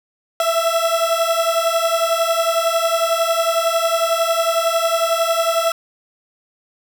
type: beating tone pair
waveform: 30% pulse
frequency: 659 / 670 Hz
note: E5 / E5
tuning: -1 / +28 cents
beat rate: 11 Hz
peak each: -16 dBFS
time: 0.4-5.72 s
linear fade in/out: 2 ms
effects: none